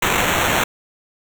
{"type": "noise with sample-and-hold", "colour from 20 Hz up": "violet", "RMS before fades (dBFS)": -18, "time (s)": [0.02, 0.64], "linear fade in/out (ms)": 5, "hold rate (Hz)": 4900, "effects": []}